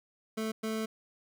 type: tone bursts at uneven times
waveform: 25% pulse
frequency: 220 Hz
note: A3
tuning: in tune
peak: -28 dBFS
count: 2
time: 0.37-0.52 / 0.63-0.86 s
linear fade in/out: 10 ms
effects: none